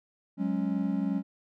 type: chord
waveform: triangle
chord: F# suspended second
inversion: none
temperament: equal with one note detuned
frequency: 185 / 207.7 / 275.6 Hz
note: F#3 / G#3 / C#4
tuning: 0 / 0 / -10 cents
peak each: -29 dBFS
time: 0.37-1.23 s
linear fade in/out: 50 ms
effects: none